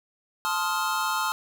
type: chord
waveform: square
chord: F dominant seventh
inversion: first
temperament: just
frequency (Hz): 873.1 / 1047.7 / 1257.2 / 1396.9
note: A5 / C6 / Eb6 / F6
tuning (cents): -14 / +2 / +18 / 0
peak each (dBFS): -31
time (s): 0.45-1.32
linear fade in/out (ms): 0
effects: none